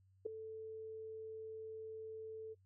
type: tone with ADSR envelope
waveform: sine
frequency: 440 Hz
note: A4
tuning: in tune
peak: -33 dBFS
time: 0.25-2.55 s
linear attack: 13 ms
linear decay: 4 ms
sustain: -12 dB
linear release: 28 ms
effects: noise-tail reverb RT60 0.1 s tail -26 dB re dry + added 95 Hz sine -67 dBFS peak until 2.65 s